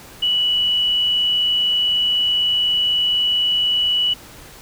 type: tone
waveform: sine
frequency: 2948 Hz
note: F#7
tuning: 7 cents flat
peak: -15 dBFS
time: 0.22-4.14 s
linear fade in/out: 10 ms
effects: pink hiss -41 dBFS RMS until 4.61 s